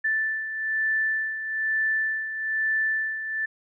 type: beating tone pair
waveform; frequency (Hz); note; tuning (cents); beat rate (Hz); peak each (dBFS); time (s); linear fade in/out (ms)
sine; 1760 / 1761.1; A6 / A6; 0 / +1; 1.1; -31 / -24; 0.04-3.46; 10
effects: none